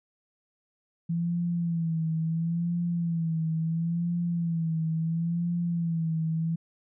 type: tone with vibrato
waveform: sine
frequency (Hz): 166.6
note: E3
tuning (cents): +19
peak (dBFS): -25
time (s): 1.09-6.56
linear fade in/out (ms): 10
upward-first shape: sine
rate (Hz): 0.73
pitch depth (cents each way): 64
effects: none